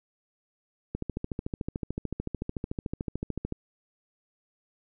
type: click train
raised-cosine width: 3 ms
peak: -18 dBFS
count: 36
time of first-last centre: 0.95-3.524 s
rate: 13.6 Hz
effects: none